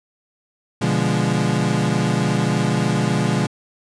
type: chord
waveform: 35% pulse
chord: B diminished seventh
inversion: none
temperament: equal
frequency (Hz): 123.47 / 146.83 / 174.61 / 207.7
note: B2 / D3 / F3 / Ab3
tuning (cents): 0 / 0 / 0 / 0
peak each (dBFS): -21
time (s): 0.81-3.47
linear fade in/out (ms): 10
effects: resampled to 22050 Hz